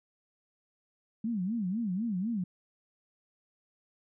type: tone with vibrato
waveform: sine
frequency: 205.6 Hz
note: G#3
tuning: 17 cents flat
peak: -29 dBFS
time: 1.24-2.44 s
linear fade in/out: 5 ms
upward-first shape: sine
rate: 4 Hz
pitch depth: 250 cents each way
effects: none